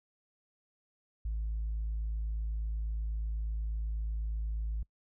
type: tone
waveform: sine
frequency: 54.1 Hz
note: A1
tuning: 29 cents flat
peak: -30 dBFS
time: 1.25-4.83 s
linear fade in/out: 5 ms
effects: noise-tail reverb RT60 0.1 s tail -25 dB re dry + tanh soft clip ceiling -29 dBFS